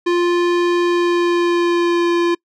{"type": "tone with pitch glide", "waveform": "square", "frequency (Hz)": [349.2, 344.2], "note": ["F4", "F4"], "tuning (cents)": [0, -25], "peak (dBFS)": -14, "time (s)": [0.06, 2.35], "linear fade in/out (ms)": 10, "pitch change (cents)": -25, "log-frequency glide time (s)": [0.83, 2.1], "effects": ["noise-tail reverb RT60 0.1 s tail -26 dB re dry", "low-pass 4000 Hz 12 dB/octave"]}